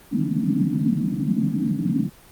pink band-pass noise, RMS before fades -22 dBFS, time 0.11-2.1 s, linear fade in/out 20 ms, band 140 to 300 Hz, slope 96 dB/octave, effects pink hiss -49 dBFS RMS until 2.31 s + Opus 32 kbps

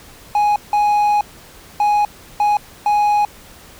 triangle tone bursts at uneven times, 831 Hz, G#5, 1 cent sharp, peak -10 dBFS, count 5, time 0.35-0.56 / 0.73-1.21 / 1.8-2.05 / 2.4-2.57 / 2.86-3.25 s, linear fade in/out 2 ms, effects pink hiss -42 dBFS RMS until 3.79 s

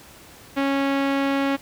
sawtooth tone with low-pass filter, 275.7 Hz, C#4, 9 cents flat, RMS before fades -22 dBFS, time 0.56-1.57 s, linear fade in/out 20 ms, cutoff 2800 Hz, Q 1.1, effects pink hiss -46 dBFS RMS until 1.61 s + high-pass 60 Hz 12 dB/octave

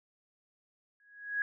sine tone with exponential growth, 1661.2 Hz, G#6, in tune, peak -26 dBFS, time 1-1.42 s, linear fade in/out 1 ms, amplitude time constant 91 ms, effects none

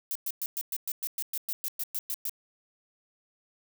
violet noise bursts, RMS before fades -32 dBFS, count 15, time 0.11-2.295 s, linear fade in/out 0 ms, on 43 ms, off 110 ms, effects none

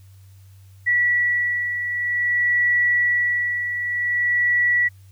sine beating tone pair, 1944 / 1944.52 Hz, B6 / B6, -28 / -27 cents, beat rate 0.52 Hz, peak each -26 / -18 dBFS, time 0.86-4.89 s, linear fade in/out 20 ms, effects added 96 Hz sine -44 dBFS peak until 5.11 s + white hiss -60 dBFS RMS until 5.11 s

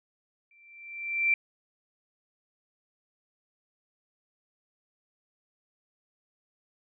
sine tone with exponential growth, 2349 Hz, D7, in tune, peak -19 dBFS, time 0.51-1.34 s, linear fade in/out 2 ms, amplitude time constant 180 ms, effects none

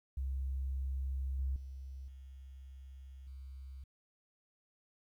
sine tone with level steps, 66.5 Hz, C2, 29 cents sharp, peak -34 / -32 / -43 / -48 / -45 dBFS, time 0.17-3.84 s, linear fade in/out 5 ms, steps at 1.39 / 1.56 / 2.08 / 3.27 s, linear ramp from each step 2 ms, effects 12-bit

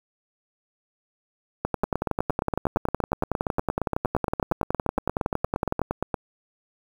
two click trains, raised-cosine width 1 ms, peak -10 / -9 dBFS, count 38 / 46, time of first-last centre 1.84-6.142 / 1.65-5.817 s, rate 8.6 / 10.8 Hz, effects 7-bit

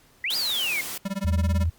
sine exponential two-way sweep, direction up then down, 1900 to 4981 to 2097 Hz, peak -24 dBFS, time 0.24-0.81 s, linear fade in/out 2 ms, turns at 0.36 s
white high-pass noise, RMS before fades -33 dBFS, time 0.3-0.98 s, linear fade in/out 5 ms, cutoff 120 Hz, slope 48 dB/octave
square tone with tremolo, 196 Hz, G3, in tune, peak -25 dBFS, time 1.05-1.66 s, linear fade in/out 5 ms, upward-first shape sine, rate 18 Hz, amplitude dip 100%
sine tone, 82.41 Hz, E2, in tune, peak -20 dBFS, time 1.24-1.7 s, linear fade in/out 10 ms
effects pink hiss -58 dBFS RMS until 1.78 s + Opus 48 kbps

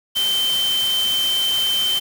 sine tone in noise, 3100 Hz, G7, 20 cents flat, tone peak -17 dBFS, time 0.15-2 s, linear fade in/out 20 ms, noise white, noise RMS -28 dBFS, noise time 0.15-2 s, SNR +8 dB, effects none

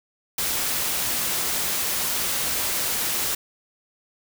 white noise, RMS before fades -25 dBFS, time 0.38-3.35 s, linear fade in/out 5 ms, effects none

